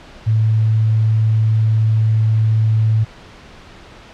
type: tone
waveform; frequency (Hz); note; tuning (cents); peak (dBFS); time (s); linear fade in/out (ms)
sine; 110; A2; 0; -11; 0.26-3.05; 20
effects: pink hiss -40 dBFS RMS until 4.13 s + low-pass 4000 Hz 12 dB/octave